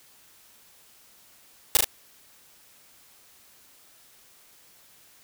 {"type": "noise with echo", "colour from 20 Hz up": "white", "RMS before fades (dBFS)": -17, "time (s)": [1.75, 1.77], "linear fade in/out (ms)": 0, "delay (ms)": 37, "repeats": 2, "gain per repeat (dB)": -3, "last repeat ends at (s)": 1.844, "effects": ["white hiss -56 dBFS RMS until 5.23 s"]}